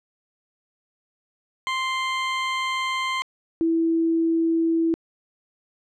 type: tone pair in turn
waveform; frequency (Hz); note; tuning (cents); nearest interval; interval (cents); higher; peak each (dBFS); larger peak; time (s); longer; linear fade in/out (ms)
20% pulse / sine; 1046.5 / 329; C6 / E4; 0 / -3; octave + minor sixth; 2003; first; -18; neither; 1.67-3.22 / 3.61-4.94; first; 0
effects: low-pass 5000 Hz 12 dB/octave